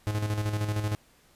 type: tone with tremolo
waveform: 45% pulse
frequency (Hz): 105.3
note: G#2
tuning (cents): +24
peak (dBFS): -25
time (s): 0.07-0.95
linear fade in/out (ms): 0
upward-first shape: square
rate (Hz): 13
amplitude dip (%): 50
effects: pink hiss -61 dBFS RMS until 1.35 s + resampled to 32000 Hz